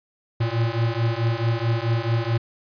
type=beating tone pair; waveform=square; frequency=113.2 / 117.8 Hz; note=A2 / A#2; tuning=+50 / +19 cents; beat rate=4.6 Hz; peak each=-24 dBFS; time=0.4-2.38 s; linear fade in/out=10 ms; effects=resampled to 11025 Hz